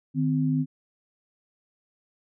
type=tone pair together; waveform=sine; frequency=153.35 / 258.2 Hz; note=D#3 / C4; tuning=-25 / -23 cents; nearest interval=major sixth; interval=902 cents; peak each=-24 dBFS; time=0.14-0.66 s; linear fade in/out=50 ms; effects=none